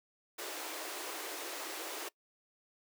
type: high-pass noise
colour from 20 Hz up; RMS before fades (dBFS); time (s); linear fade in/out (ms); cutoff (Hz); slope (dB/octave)
pink; -42; 0.38-2.09; 10; 300; 96
effects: noise-tail reverb RT60 0.1 s tail -22 dB re dry